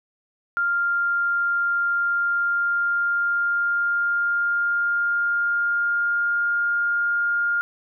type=tone with pitch glide; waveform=sine; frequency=1396.9 to 1410.7 Hz; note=F6 to F6; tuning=0 to +17 cents; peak=-19 dBFS; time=0.57-7.61 s; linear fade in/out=0 ms; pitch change=+17 cents; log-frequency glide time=1.83-6.48 s; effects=none